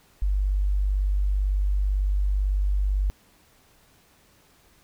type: tone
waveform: sine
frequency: 49 Hz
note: G1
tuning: in tune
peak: -20 dBFS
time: 0.22-3.1 s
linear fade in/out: 0 ms
effects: pink hiss -59 dBFS RMS until 4.83 s